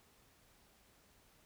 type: silence
effects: pink hiss -68 dBFS RMS until 1.45 s